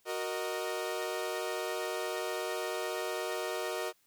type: chord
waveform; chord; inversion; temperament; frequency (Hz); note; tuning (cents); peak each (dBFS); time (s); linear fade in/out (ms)
sawtooth; D# minor; first; equal with one note detuned; 370 / 466.2 / 618.7; F#4 / A#4 / D#5; 0 / 0 / -10; -34; 0.05-3.93; 50
effects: white hiss -70 dBFS RMS until 4.06 s